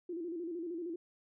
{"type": "tone with vibrato", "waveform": "sine", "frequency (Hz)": 340, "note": "F4", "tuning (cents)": -46, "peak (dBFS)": -37, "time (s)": [0.09, 0.96], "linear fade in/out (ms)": 5, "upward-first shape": "square", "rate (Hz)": 13, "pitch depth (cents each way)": 75, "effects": []}